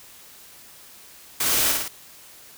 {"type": "noise with echo", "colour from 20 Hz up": "white", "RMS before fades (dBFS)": -23, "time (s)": [1.4, 1.72], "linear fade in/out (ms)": 5, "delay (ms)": 54, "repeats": 3, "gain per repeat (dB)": -3, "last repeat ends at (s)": 1.882, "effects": ["white hiss -47 dBFS RMS until 2.57 s"]}